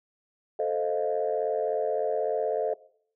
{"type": "chord", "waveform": "sine", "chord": "F dominant seventh", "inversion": "first", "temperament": "equal", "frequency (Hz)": [440, 523.3, 622.3, 698.5], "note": ["A4", "C5", "Eb5", "F5"], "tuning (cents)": [0, 0, 0, 0], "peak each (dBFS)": [-28, -31, -29, -32], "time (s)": [0.59, 2.74], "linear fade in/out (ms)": 5, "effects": ["noise-tail reverb RT60 0.6 s tail -20 dB re dry", "tanh soft clip ceiling -16 dBFS"]}